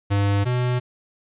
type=tone pair in turn; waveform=square; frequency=100.5 / 124.2 Hz; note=G2 / B2; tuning=+44 / +10 cents; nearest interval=major third; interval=366 cents; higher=second; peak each=-18 / -20 dBFS; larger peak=first; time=0.1-0.45 / 0.45-0.8 s; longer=neither; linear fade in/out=20 ms; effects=resampled to 8000 Hz + 10-bit